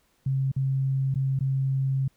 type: tone with dropouts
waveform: sine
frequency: 134.4 Hz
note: C3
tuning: 47 cents sharp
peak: -22 dBFS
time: 0.26-2.08 s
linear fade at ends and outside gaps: 5 ms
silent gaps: 0.517-0.563 / 1.143-1.156 / 1.391-1.407 s
effects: pink hiss -67 dBFS RMS until 2.16 s